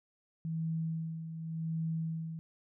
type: tone with tremolo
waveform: sine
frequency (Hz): 162.1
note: E3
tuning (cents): -29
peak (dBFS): -31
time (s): 0.45-2.39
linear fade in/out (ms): 0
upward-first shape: sine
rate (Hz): 0.88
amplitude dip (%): 60
effects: none